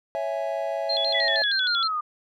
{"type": "chord", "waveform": "triangle", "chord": "C# minor", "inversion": "none", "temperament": "equal", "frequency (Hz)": [554.4, 659.3, 830.6], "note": ["C#5", "E5", "G#5"], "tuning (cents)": [0, 0, 0], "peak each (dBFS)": [-28, -26, -31], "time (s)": [0.15, 1.42], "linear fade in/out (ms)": 0}
{"type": "tone with vibrato", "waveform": "sine", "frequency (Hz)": 3766, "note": "A#7", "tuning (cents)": 17, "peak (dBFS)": -23, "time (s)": [0.89, 1.88], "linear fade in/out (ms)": 10, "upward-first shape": "square", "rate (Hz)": 6.4, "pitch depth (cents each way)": 180}
{"type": "exponential sweep", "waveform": "sine", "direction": "down", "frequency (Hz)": [2013, 1200], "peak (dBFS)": -24, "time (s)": [1.14, 2.01], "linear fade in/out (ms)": 10}
{"effects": []}